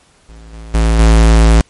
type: tone with level steps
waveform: square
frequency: 55.4 Hz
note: A1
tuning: 13 cents sharp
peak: -34 / -29 / -9 / -5 dBFS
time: 0.29-1.61 s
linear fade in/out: 0 ms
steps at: 0.53 / 0.74 / 0.99 s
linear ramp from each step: 5 ms
effects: pink hiss -50 dBFS RMS until 1.69 s + MP3 48 kbps